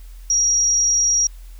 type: tone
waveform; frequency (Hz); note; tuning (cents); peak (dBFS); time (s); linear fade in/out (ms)
sine; 5690; F8; +31; -14; 0.3-1.27; 2
effects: added 42 Hz sine -35 dBFS peak until 1.59 s + white hiss -53 dBFS RMS until 1.59 s